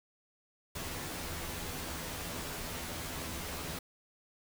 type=noise with comb filter; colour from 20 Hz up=pink; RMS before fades=-40 dBFS; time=0.75-3.79 s; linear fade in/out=5 ms; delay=12 ms; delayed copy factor=+0.7; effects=none